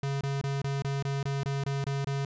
square tone bursts, 138.7 Hz, C#3, 1 cent sharp, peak -29 dBFS, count 11, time 0.03-2.25 s, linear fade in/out 2 ms, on 180 ms, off 24 ms, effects resampled to 16000 Hz

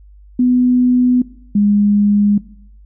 sine tone pair in turn, 249.1 / 205.2 Hz, B3 / G#3, +15 / -21 cents, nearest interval minor third, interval 336 cents, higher first, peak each -9 dBFS, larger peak neither, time 0.39-1.22 / 1.55-2.38 s, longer neither, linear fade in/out 5 ms, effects noise-tail reverb RT60 0.7 s tail -19 dB re dry + added 50 Hz sine -39 dBFS peak until 2.85 s

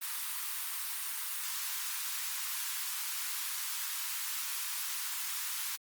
white high-pass noise, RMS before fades -37 dBFS, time 0.01-5.77 s, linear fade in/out 20 ms, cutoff 920 Hz, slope 48 dB/octave, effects Opus 32 kbps

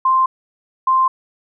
sine tone pair in turn, 1046.5 / 1046.5 Hz, C6 / C6, 0 / 0 cents, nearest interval unison, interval 0 cents, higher neither, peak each -11 dBFS, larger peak neither, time 0.05-0.26 / 0.87-1.08 s, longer neither, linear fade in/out 5 ms, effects none

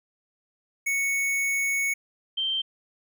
square / sine tone pair in turn, 2217 / 3135 Hz, C#7 / G7, 0 / -1 cents, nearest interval tritone, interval 599 cents, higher second, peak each -24 dBFS, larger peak neither, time 0.86-1.94 / 2.37-2.62 s, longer first, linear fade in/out 10 ms, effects none

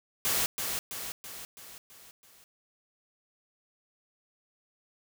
white noise with echo, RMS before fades -28 dBFS, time 0.25-0.46 s, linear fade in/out 0 ms, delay 330 ms, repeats 6, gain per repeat -5 dB, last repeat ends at 2.44 s, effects none

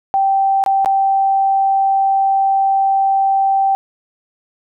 sine tone with dropouts, 780 Hz, G5, 9 cents flat, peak -11 dBFS, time 0.14-3.75 s, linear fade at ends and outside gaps 0 ms, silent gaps 0.639-0.662 / 0.847-0.859 s, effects none

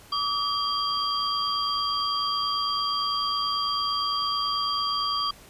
sine tone cluster, 1146 / 1255 / 3219 / 4750 Hz, D6 / D#6 / G7 / D8, -43 / +15 / +45 / +19 cents, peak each -27 / -35 / -31 / -29 dBFS, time 0.12-5.31 s, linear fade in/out 5 ms, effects pink hiss -50 dBFS RMS until 5.49 s + resampled to 32000 Hz

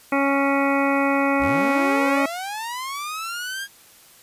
harmonic tone, 277.2 Hz, C#4, in tune, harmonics 1 / 2 / 3 / 4 / 5 / 7 / 8 / 9, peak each -21 / -24 / -26 / -27 / -28 / -29 / -30 / -31 dBFS, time 0.12-2.26 s, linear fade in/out 5 ms
sawtooth linear sweep, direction up, 36.71 to 1637 Hz, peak -24 dBFS, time 1.39-3.68 s, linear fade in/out 50 ms
effects white hiss -50 dBFS RMS until 4.22 s + resampled to 32000 Hz

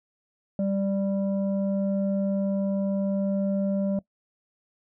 sine tone pair together, 196.56 / 589 Hz, G3 / D5, +5 / +5 cents, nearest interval octave + perfect fifth, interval 1900 cents, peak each -23 / -28 dBFS, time 0.59-3.99 s, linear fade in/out 2 ms, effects noise-tail reverb RT60 0.1 s tail -21 dB re dry + tanh soft clip ceiling -18 dBFS

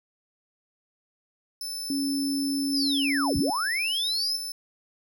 sawtooth tone, 5274 Hz, E8, in tune, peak -29 dBFS, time 1.61-4.52 s, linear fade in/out 2 ms
sine tone with pitch glide, 277.2 to 279.5 Hz, C#4 to C#4, 0 to +14 cents, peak -25 dBFS, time 1.9-3.5 s, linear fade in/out 2 ms, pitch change +14 cents, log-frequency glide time 2.99-3.26 s
sine linear two-way sweep, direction down then up, 5390 to 38.72 to 5390 Hz, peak -25 dBFS, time 2.72-4.37 s, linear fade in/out 10 ms, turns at 3.37 s
effects none

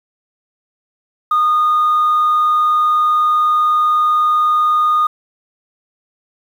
sine tone, 1228 Hz, D#6, 23 cents flat, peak -9 dBFS, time 1.31-5.07 s, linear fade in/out 5 ms, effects tanh soft clip ceiling -8 dBFS + 7-bit

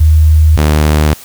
sine / sawtooth tone pair in turn, 78 / 75.95 Hz, D#2 / D#2, +5 / -41 cents, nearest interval unison, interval 46 cents, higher first, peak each -3 dBFS, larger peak neither, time 0-0.57 / 0.57-1.14 s, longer neither, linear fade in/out 10 ms, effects white hiss -34 dBFS RMS until 1.24 s

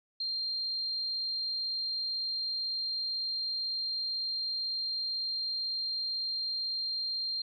sine tone, 4186 Hz, C8, in tune, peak -31 dBFS, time 0.2-7.42 s, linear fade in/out 5 ms, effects none

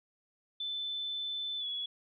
sine tone with pitch glide, 3520 to 3379 Hz, A7 to G#7, 0 to +29 cents, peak -34 dBFS, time 0.6-1.86 s, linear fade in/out 5 ms, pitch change -71 cents, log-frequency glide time 1.58-1.66 s, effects none

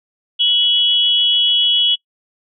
sine tone pair together, 2960 / 3333 Hz, F#7 / G#7, 0 / +5 cents, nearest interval major second, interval 205 cents, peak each -14 dBFS, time 0.39-1.96 s, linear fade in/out 20 ms, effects noise-tail reverb RT60 0.1 s tail -24 dB re dry

